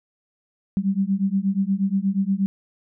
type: beating tone pair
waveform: sine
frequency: 191 / 199.4 Hz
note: G3 / G3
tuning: -45 / +30 cents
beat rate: 8.4 Hz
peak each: -22 dBFS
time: 0.77-2.46 s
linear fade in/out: 0 ms
effects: none